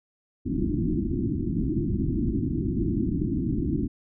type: low-pass noise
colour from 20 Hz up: white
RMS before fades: -26 dBFS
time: 0.45-3.88 s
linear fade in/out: 20 ms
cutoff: 350 Hz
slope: 96 dB/octave
effects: none